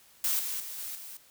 blue noise with level steps, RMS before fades -28 / -34 / -40 / -38 / -44 dBFS, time 0.24-1.17 s, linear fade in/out 2 ms, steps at 0.39 / 0.6 / 0.78 / 0.95 s, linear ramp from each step 2 ms, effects white hiss -59 dBFS RMS until 1.3 s

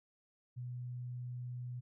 sine tone, 123.47 Hz, B2, in tune, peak -40 dBFS, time 0.56-1.81 s, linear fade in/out 20 ms, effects none

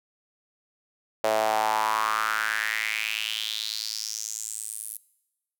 sawtooth tone with high-pass filter sweep, 109.1 Hz, A2, 14 cents flat, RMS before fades -28 dBFS, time 1.24-4.97 s, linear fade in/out 0 ms, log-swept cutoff 590 to 11000 Hz, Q 4.9, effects noise-tail reverb RT60 1.0 s tail -22 dB re dry

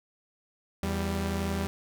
sawtooth tone pair together, 82.52 / 196.4 Hz, E2 / G3, +2 / +4 cents, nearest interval octave + minor third, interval 1502 cents, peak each -27 dBFS, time 0.83-1.67 s, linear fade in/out 0 ms, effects none

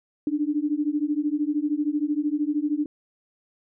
sine beating tone pair, 290.5 / 303.5 Hz, D4 / D#4, -19 / -43 cents, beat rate 13 Hz, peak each -25 dBFS, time 0.27-2.86 s, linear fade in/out 2 ms, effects none

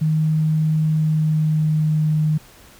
sine tone with pitch glide, 156.2 to 154.14 Hz, D#3 to D#3, +7 to -16 cents, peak -15 dBFS, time 0.01-2.38 s, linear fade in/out 10 ms, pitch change -23 cents, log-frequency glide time 0.77-2.17 s, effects pink hiss -47 dBFS RMS until 2.79 s

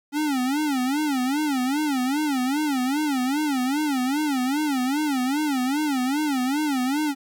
square tone with vibrato, 277.2 Hz, C#4, in tune, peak -22 dBFS, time 0.12-7.15 s, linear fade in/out 50 ms, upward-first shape sine, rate 2.5 Hz, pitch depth 180 cents each way, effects 10-bit

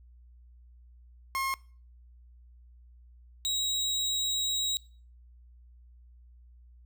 30% pulse tone pair in turn, 1074 / 3827 Hz, C6 / A#7, +45 / +45 cents, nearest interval octave + minor seventh, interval 2200 cents, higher second, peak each -26 / -25 dBFS, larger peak second, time 1.35-1.54 / 3.45-4.77 s, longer second, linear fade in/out 0 ms, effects noise-tail reverb RT60 0.4 s tail -22 dB re dry + added 60 Hz sine -52 dBFS peak until 6.85 s

